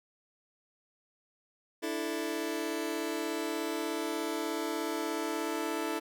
sawtooth chord, D suspended second, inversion none, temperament just, 293.7 / 330.4 / 440.5 Hz, D4 / E4 / A4, 0 / +4 / +2 cents, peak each -34 / -31 / -33 dBFS, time 1.82-6 s, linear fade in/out 20 ms, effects none

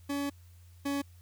40% pulse tone pair in turn, 282.8 / 281 Hz, C#4 / C#4, +35 / +24 cents, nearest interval unison, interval 11 cents, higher first, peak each -30 / -29 dBFS, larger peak second, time 0.09-0.3 / 0.85-1.02 s, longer first, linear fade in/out 10 ms, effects added 87 Hz sine -52 dBFS peak until 1.21 s + white hiss -66 dBFS RMS until 1.21 s

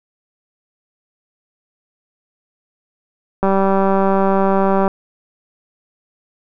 click train, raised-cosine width 1 ms, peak -3 dBFS, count 282, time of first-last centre 3.43-4.878 s, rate 194 Hz, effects none

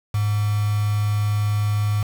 sine tone with quantisation, 104.4 Hz, G#2, 10 cents sharp, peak -18 dBFS, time 0.14-2.03 s, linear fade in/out 5 ms, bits 5, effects none

